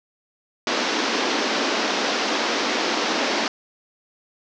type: band-pass noise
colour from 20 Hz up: pink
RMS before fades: -23 dBFS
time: 0.67-3.48 s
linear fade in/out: 2 ms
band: 230 to 6000 Hz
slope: 48 dB/octave
effects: none